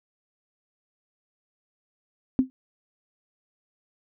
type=tone with exponential decay; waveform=sine; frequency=259.8 Hz; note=C4; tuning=12 cents flat; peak=-12 dBFS; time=2.39-2.5 s; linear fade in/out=0 ms; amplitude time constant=22 ms; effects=none